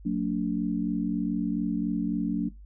sine tone cluster, 182.3 / 226.3 / 289.5 Hz, F#3 / A3 / D4, -25 / +49 / -25 cents, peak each -29 dBFS, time 0.05-2.49 s, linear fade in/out 10 ms, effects noise-tail reverb RT60 0.2 s tail -21 dB re dry + added 50 Hz sine -44 dBFS peak until 2.65 s

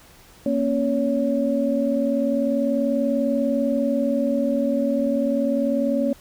sine tone cluster, 234.1 / 274.4 / 563 Hz, A#3 / C#4 / C#5, +8 / -17 / +27 cents, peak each -23 dBFS, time 0.46-6.13 s, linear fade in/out 2 ms, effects pink hiss -50 dBFS RMS until 6.2 s

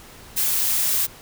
blue noise, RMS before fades -21 dBFS, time 0.36-1.07 s, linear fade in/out 20 ms, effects pink hiss -44 dBFS RMS until 1.21 s

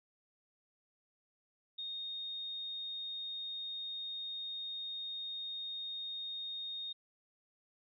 sine tone, 3700 Hz, A#7, 14 cents flat, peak -39 dBFS, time 1.78-6.93 s, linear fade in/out 10 ms, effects none

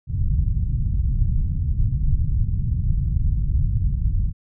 pink low-pass noise, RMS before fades -20 dBFS, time 0.07-4.33 s, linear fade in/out 50 ms, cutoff 130 Hz, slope 24 dB/octave, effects none

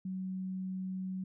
sine tone, 187.4 Hz, F#3, 22 cents sharp, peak -35 dBFS, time 0.05-1.24 s, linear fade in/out 5 ms, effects none

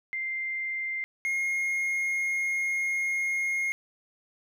sine / triangle tone pair in turn, 2093 / 2144 Hz, C7 / C7, 0 / +42 cents, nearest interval unison, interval 42 cents, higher second, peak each -29 / -24 dBFS, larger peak second, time 0.13-1.04 / 1.25-3.72 s, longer second, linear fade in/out 0 ms, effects none

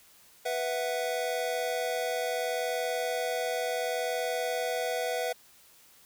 square chord, B suspended fourth, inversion none, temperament equal, 493.9 / 659.3 / 740 Hz, B4 / E5 / F#5, 0 / 0 / 0 cents, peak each -33 / -34 / -36 dBFS, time 0.45-5.33 s, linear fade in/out 10 ms, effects white hiss -58 dBFS RMS until 6.05 s

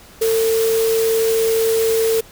sine tone in noise, 450 Hz, A4, 39 cents sharp, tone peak -14 dBFS, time 0.21-2.21 s, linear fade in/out 10 ms, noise white, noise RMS -26 dBFS, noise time 0.21-2.21 s, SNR +9 dB, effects pink hiss -44 dBFS RMS until 2.31 s

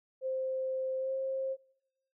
sine tone with pitch glide, 523.3 to 531.8 Hz, C5 to C5, 0 to +28 cents, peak -31 dBFS, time 0.21-1.57 s, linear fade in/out 50 ms, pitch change +28 cents, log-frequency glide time 0.99-1.12 s, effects noise-tail reverb RT60 0.9 s tail -24 dB re dry

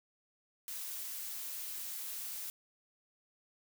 blue noise, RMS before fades -42 dBFS, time 0.68-2.5 s, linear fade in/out 0 ms, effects none

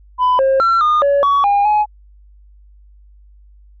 sine tone with pitch steps, 1001 / 535 / 1355 / 1220 / 565 / 1127 / 809 / 843 Hz, B5 / C5 / E6 / D#6 / C#5 / C#6 / G#5 / G#5, +23 / +38 / +47 / -34 / +33 / +28 / -46 / +26 cents, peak -8 dBFS, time 0.18-1.86 s, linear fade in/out 50 ms, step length 210 ms, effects tanh soft clip ceiling -9 dBFS + added 50 Hz sine -42 dBFS peak until 3.8 s

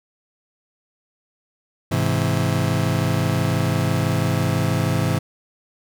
35% pulse chord, Ab augmented, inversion none, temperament just, 103.83 / 129.78 / 162.23 Hz, Ab2 / C3 / E3, 0 / -14 / -27 cents, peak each -21 dBFS, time 1.91-5.19 s, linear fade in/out 10 ms, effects none

